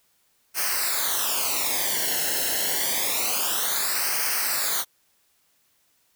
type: noise with flanger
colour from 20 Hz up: white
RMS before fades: -25 dBFS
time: 0.54-4.85 s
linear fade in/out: 50 ms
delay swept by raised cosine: 0.27 to 0.85 ms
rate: 0.27 Hz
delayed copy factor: -0.85
effects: white hiss -66 dBFS RMS until 6.15 s